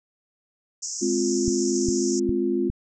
white band-pass noise, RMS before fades -32 dBFS, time 0.82-2.2 s, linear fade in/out 10 ms, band 5300 to 7400 Hz, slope 96 dB/octave
sine chord, F minor, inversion first, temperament just, 209.5 / 261.9 / 349.2 Hz, Ab3 / C4 / F4, +15 / +2 / 0 cents, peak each -28 / -26 / -23 dBFS, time 1.01-2.7 s, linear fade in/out 20 ms
click train, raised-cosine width 5 ms, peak -15 dBFS, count 4, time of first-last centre 1.48-2.7 s, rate 2.46 Hz
effects none

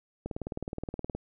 click train, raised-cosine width 2 ms, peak -21 dBFS, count 18, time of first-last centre 0.26-1.15 s, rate 19.1 Hz, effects none

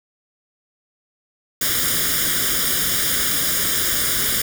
white noise with comb filter, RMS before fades -20 dBFS, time 1.61-4.42 s, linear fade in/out 5 ms, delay 0.58 ms, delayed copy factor +0.8, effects none

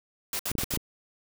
white noise bursts, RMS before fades -31 dBFS, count 4, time 0.33-0.768 s, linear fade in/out 2 ms, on 63 ms, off 62 ms
clicks, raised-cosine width 3 ms, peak -20 dBFS, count 6, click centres 0.515 / 0.553 / 0.586 / 0.635 / 0.738 / 0.773 s
effects none

